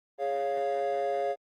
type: chord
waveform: triangle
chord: Db major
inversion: second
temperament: equal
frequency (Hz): 415.3 / 554.4 / 698.5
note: Ab4 / Db5 / F5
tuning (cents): 0 / 0 / 0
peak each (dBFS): -30 / -28 / -28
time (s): 0.18-1.36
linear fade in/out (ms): 50
effects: tanh soft clip ceiling -20 dBFS + Opus 24 kbps